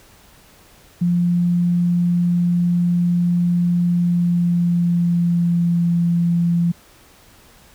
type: tone with pitch glide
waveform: sine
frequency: 174.61 to 171.21 Hz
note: F3 to F3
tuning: 0 to -34 cents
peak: -14 dBFS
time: 1.01-6.72 s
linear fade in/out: 10 ms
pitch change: -34 cents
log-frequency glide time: 3.86-5.92 s
effects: pink hiss -49 dBFS RMS until 7.74 s